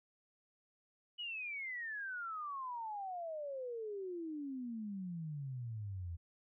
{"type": "exponential sweep", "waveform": "sine", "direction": "down", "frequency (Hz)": [2966, 81.8], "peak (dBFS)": -40, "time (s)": [1.18, 6.17], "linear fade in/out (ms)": 20, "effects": []}